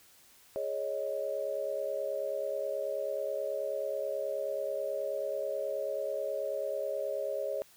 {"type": "chord", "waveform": "sine", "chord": "Ab suspended fourth", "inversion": "none", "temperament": "just", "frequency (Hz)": [415.3, 553.7, 623], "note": ["Ab4", "Db5", "Eb5"], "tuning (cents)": [0, -2, 2], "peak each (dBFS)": [-39, -34, -36], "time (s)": [0.56, 7.62], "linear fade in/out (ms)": 0, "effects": ["white hiss -60 dBFS RMS until 7.76 s"]}